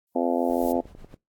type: noise with exponential growth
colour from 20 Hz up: violet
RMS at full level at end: -37 dBFS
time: 0.07-0.72 s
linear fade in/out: 1 ms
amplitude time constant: 140 ms
type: harmonic tone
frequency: 85.9 Hz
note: F2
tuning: 28 cents flat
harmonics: 3 / 4 / 5 / 6 / 7 / 8 / 9 / 10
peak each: -26 / -29 / -32 / -29 / -31 / -29 / -36 / -35 dBFS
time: 0.15-0.81 s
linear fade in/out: 10 ms
type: noise with tremolo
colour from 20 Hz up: brown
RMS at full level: -44 dBFS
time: 0.49-1.15 s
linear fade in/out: 5 ms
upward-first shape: sine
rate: 8.1 Hz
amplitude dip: 70%
type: click train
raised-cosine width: 2 ms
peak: -30 dBFS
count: 5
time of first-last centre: 0.76-1.141 s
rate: 10.5 Hz
effects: noise-tail reverb RT60 0.2 s tail -22 dB re dry + AAC 64 kbps